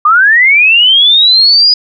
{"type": "linear sweep", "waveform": "sine", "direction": "up", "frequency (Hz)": [1174.7, 4978], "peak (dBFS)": -3, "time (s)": [0.05, 1.74], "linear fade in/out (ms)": 5, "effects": []}